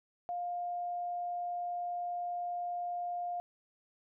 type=tone; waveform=sine; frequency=705 Hz; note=F5; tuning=16 cents sharp; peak=-34 dBFS; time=0.29-3.4 s; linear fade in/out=0 ms; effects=none